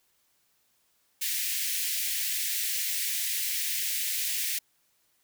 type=high-pass noise; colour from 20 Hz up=white; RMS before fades=-30 dBFS; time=1.21-4.59 s; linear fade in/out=10 ms; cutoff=1800 Hz; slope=48 dB/octave; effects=white hiss -70 dBFS RMS until 5.23 s